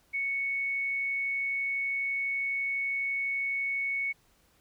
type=tone; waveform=sine; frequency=2217 Hz; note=C#7; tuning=in tune; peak=-28 dBFS; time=0.13-4.13 s; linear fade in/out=20 ms; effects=pink hiss -66 dBFS RMS until 4.6 s